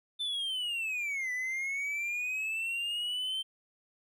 triangle linear two-way sweep, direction down then up, 3560 to 1975.5 to 3122 Hz, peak -30 dBFS, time 0.19-3.43 s, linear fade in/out 20 ms, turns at 1.32 s, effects none

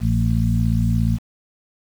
harmonic tone with a mistuned harmonic, 57 Hz, A#1, 38 cents flat, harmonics 1 / 2 / 3 / 4, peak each -21 / -19 / -23 / -23 dBFS, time 0-1.19 s, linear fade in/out 50 ms, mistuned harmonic 4, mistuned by -22 cents, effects 7-bit

